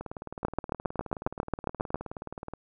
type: two click trains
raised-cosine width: 1 ms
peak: -12 / -23 dBFS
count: 12 / 49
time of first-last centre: 0.45-1.945 / 0.01-2.536 s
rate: 7.36 / 19 Hz
effects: none